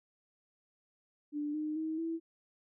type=tone with pitch steps; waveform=sine; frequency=295 / 305.8 / 316.9 / 328.5 Hz; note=D4 / D#4 / D#4 / E4; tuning=+8 / -30 / +32 / -6 cents; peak=-33 dBFS; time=1.32-2.2 s; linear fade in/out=50 ms; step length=220 ms; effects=none